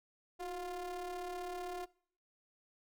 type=ring-modulated tone; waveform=square; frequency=173.4 Hz; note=F3; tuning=12 cents flat; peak=-38 dBFS; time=0.39-1.86 s; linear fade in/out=20 ms; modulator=538 Hz; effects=noise-tail reverb RT60 0.6 s tail -24 dB re dry